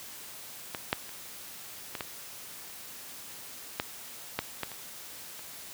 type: clicks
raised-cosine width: 0.3 ms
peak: -17 / -9 / -29 / -19 / -17 / -12 / -12 / -15 / -27 / -30 dBFS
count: 10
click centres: 0.748 / 0.929 / 1.092 / 1.952 / 2.008 / 3.799 / 4.39 / 4.633 / 4.717 / 5.393 s
effects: white hiss -45 dBFS RMS until 5.73 s + high-pass 60 Hz 12 dB/octave